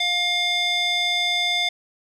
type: tone with band-pass filter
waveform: square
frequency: 709 Hz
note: F5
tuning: 26 cents sharp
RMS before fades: -22 dBFS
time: 0-1.69 s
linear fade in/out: 5 ms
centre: 3100 Hz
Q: 3.9
effects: none